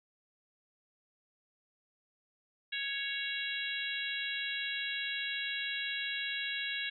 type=harmonic tone; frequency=554.4 Hz; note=C#5; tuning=in tune; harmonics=3 / 4 / 5 / 6 / 7; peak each=-39 / -41 / -40 / -41 / -41 dBFS; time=2.72-6.9 s; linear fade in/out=10 ms; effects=none